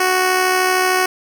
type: tone with amplitude modulation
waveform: 10% pulse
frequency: 370 Hz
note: F#4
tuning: in tune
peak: -4 dBFS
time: 0-1.06 s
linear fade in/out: 5 ms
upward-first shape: sine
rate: 73.2 Hz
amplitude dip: 35%
effects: none